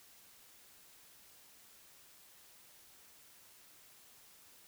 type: silence
effects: white hiss -61 dBFS RMS until 4.67 s